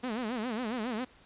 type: tone with vibrato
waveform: sawtooth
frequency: 233.1 Hz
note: A#3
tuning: in tune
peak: -28 dBFS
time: 0.03-1.05 s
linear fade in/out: 10 ms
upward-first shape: sine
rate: 7.3 Hz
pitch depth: 180 cents each way
effects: pink hiss -59 dBFS RMS until 1.25 s + resampled to 8000 Hz